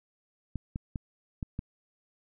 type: clicks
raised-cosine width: 5 ms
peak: -21 dBFS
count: 5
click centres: 0.557 / 0.759 / 0.958 / 1.428 / 1.591 s
effects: none